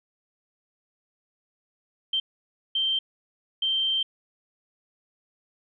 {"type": "tone bursts at uneven times", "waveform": "sine", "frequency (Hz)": 3136, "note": "G7", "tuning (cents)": 0, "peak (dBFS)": -22, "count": 3, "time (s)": [[2.13, 2.2], [2.75, 2.99], [3.62, 4.03]], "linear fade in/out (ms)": 5, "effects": []}